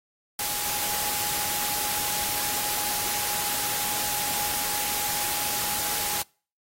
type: tone in noise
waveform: sine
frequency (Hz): 830.6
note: G#5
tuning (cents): 0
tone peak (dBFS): -36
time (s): 0.39-6.22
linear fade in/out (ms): 2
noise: white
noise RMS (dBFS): -28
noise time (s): 0.39-6.22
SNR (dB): -11
effects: noise-tail reverb RT60 0.4 s tail -26 dB re dry + AAC 48 kbps